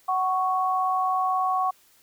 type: tone pair together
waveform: sine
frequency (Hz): 747.3 / 1108.7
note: F#5 / C#6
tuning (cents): +17 / 0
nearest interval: perfect fifth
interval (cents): 683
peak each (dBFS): -24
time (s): 0.08-1.71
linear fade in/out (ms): 10
effects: white hiss -59 dBFS RMS until 2.02 s

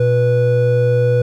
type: tone pair together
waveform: triangle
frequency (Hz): 120.66 / 490.1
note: B2 / B4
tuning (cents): -40 / -13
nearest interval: 2 octaves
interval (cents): 2427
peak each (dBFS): -12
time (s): 0-1.22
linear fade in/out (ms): 5
effects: none

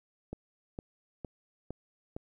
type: click train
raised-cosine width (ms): 2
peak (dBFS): -25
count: 5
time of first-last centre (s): 0.33-2.165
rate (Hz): 2.18
effects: 11-bit

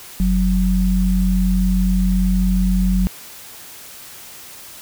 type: tone pair together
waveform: sine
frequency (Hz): 46.25 / 185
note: F#1 / F#3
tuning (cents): 0 / 0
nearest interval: 2 octaves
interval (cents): 2400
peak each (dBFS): -16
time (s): 0.2-3.07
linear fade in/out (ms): 0
effects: white hiss -38 dBFS RMS until 4.81 s

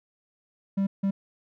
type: tone bursts at uneven times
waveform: triangle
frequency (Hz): 196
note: G3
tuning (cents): 0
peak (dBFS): -20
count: 2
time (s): 0.77-0.87 / 1.03-1.11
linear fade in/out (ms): 10
effects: none

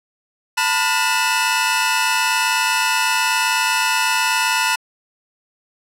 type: tone cluster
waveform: sawtooth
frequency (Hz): 894 / 993 / 1437 / 2614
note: A5 / B5 / F6 / E7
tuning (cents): +27 / +9 / +49 / -15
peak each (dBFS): -18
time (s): 0.57-4.76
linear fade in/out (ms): 10
effects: low-pass 12000 Hz 12 dB/octave

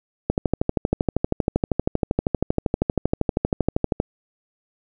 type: click train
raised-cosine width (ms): 2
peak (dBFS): -5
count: 48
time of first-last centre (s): 0.3-4.001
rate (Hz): 12.7
effects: none

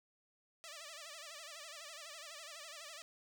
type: tone with vibrato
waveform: 5% pulse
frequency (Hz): 622.3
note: D#5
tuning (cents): 0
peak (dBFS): -37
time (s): 0.64-3.02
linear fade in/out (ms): 0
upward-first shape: sine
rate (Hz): 12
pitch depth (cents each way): 140
effects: none

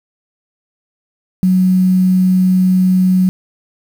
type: tone with quantisation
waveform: sine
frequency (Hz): 185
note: F#3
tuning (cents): 0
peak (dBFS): -8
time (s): 1.43-3.29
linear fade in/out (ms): 0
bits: 6
effects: none

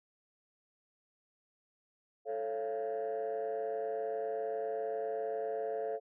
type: chord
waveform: sine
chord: A augmented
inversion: none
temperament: just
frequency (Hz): 440 / 550 / 687.5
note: A4 / C#5 / E#5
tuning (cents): 0 / -14 / -27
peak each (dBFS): -35 / -38 / -37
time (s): 2.25-6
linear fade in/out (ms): 50
effects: tanh soft clip ceiling -29 dBFS

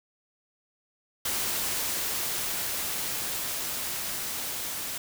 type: noise with level ramp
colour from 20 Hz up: white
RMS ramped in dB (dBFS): -29 to -34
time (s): 1.25-4.98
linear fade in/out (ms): 5
effects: none

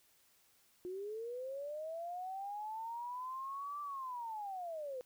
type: linear two-way sweep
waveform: sine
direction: up then down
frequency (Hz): 354 to 1174.7 to 493.4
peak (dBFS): -40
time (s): 0.85-5.01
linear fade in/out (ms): 0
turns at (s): 3.81
effects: white hiss -70 dBFS RMS until 5.05 s

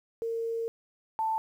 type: tone pair in turn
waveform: sine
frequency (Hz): 457.8 / 884.4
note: A#4 / A5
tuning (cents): -31 / +9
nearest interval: major seventh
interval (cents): 1140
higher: second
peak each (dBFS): -29 / -26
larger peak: second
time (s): 0.22-0.68 / 1.19-1.38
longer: first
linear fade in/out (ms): 0
effects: 10-bit

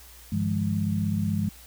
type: tone cluster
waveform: sine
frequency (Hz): 100.2 / 151.4 / 171.1 / 207.3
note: G2 / D#3 / F3 / G#3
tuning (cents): +38 / -47 / -35 / -3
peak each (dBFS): -28 / -35 / -29 / -27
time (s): 0.32-1.49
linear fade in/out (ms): 5
effects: added 60 Hz sine -50 dBFS peak until 1.66 s + white hiss -50 dBFS RMS until 1.66 s

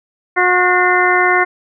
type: harmonic tone with a mistuned harmonic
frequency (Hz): 361.8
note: F#4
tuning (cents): -39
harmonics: 1 / 2 / 3 / 4 / 5 / 6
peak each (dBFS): -17 / -17 / -17 / -17 / -17 / -17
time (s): 0.36-1.45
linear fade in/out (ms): 20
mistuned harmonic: 6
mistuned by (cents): -82
effects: none

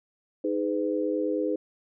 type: chord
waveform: sine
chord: G# minor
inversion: second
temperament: equal with one note detuned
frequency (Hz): 311.1 / 415.3 / 504.6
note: D#4 / G#4 / B4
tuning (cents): 0 / 0 / +37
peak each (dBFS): -28 / -30 / -29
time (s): 0.44-1.56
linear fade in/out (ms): 5
effects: none

